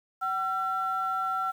sine tone pair together, 759 / 1352.4 Hz, F#5 / E6, +44 / +44 cents, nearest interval minor seventh, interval 1000 cents, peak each -31 / -27 dBFS, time 0.21-1.52 s, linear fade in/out 20 ms, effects tanh soft clip ceiling -20 dBFS + 9-bit

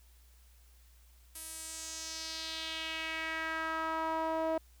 sawtooth tone with band-pass filter sweep, 321.5 Hz, E4, 43 cents flat, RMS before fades -37 dBFS, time 1.35-4.58 s, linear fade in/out 5 ms, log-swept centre 11000 to 660 Hz, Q 2.4, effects added 60 Hz sine -58 dBFS peak until 4.8 s + white hiss -67 dBFS RMS until 4.8 s

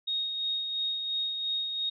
sine tone with tremolo, 3734 Hz, A#7, 2 cents sharp, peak -27 dBFS, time 0.07-1.9 s, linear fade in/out 10 ms, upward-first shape sine, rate 2.9 Hz, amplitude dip 40%, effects none

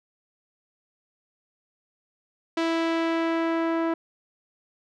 sawtooth tone with low-pass filter sweep, 329.6 Hz, E4, in tune, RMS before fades -25 dBFS, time 2.57-3.94 s, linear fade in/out 5 ms, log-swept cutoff 4200 to 1400 Hz, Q 0.88, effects none

